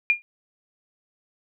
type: tone with exponential decay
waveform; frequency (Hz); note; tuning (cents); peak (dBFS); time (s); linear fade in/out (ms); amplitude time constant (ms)
sine; 2411; D7; +45; -12; 0.1-0.22; 0; 25
effects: none